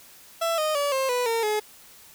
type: tone with pitch steps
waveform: 30% pulse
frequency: 666 / 617.8 / 573.1 / 531.7 / 493.2 / 457.5 / 424.4 Hz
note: E5 / D#5 / D5 / C5 / B4 / A#4 / G#4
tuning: +18 / -12 / -42 / +28 / -2 / -32 / +38 cents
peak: -20 dBFS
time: 0.41-1.6 s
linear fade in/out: 10 ms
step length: 170 ms
effects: white hiss -50 dBFS RMS until 2.14 s